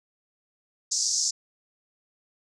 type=band-pass noise; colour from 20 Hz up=white; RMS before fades=-26 dBFS; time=0.91-1.31 s; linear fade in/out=10 ms; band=5100 to 6900 Hz; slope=48 dB/octave; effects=none